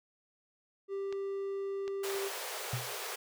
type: tone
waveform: triangle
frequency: 393.5 Hz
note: G4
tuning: 7 cents sharp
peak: -32 dBFS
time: 0.88-2.31 s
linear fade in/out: 50 ms
type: clicks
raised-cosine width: 0.2 ms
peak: -28 dBFS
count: 3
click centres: 1.126 / 1.879 / 2.154 s
type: high-pass noise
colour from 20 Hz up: pink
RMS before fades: -40 dBFS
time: 2.03-3.16 s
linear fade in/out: 10 ms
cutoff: 380 Hz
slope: 96 dB/octave
type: tone with exponential decay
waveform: sine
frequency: 123.47 Hz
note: B2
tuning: in tune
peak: -29 dBFS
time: 2.73-2.95 s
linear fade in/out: 5 ms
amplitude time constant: 46 ms
effects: none